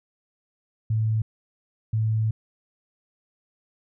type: tone bursts at uneven times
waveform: sine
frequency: 110 Hz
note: A2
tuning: in tune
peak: -20 dBFS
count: 2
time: 0.9-1.22 / 1.93-2.31 s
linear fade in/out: 5 ms
effects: none